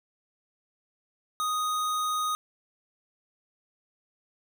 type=tone; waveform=square; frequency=1244.5 Hz; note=D#6; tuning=in tune; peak=-27 dBFS; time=1.4-2.35 s; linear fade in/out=0 ms; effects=none